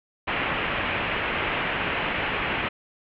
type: low-pass noise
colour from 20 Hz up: white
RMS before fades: -27 dBFS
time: 0.27-2.69 s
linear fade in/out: 10 ms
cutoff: 2900 Hz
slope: 48 dB/octave
effects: none